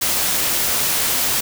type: noise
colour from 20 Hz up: white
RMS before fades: -19 dBFS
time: 0.01-1.41 s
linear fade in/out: 10 ms
effects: none